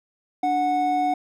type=tone pair together; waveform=triangle; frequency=293.7 / 735.6 Hz; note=D4 / F#5; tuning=0 / -10 cents; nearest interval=octave + major third; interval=1590 cents; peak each=-25 / -18 dBFS; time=0.43-1.14 s; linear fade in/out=5 ms; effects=none